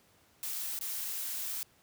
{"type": "noise with dropouts", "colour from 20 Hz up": "blue", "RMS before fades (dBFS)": -37, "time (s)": [0.43, 1.63], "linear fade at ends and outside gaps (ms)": 0, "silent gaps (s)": [0.79, 0.811], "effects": ["pink hiss -65 dBFS RMS until 1.82 s", "high-pass 80 Hz 12 dB/octave"]}